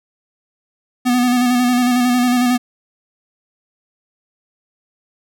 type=tone with vibrato; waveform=square; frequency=246.9 Hz; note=B3; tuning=in tune; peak=-13 dBFS; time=1.05-2.58 s; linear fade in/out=20 ms; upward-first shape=square; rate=11 Hz; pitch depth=26 cents each way; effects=none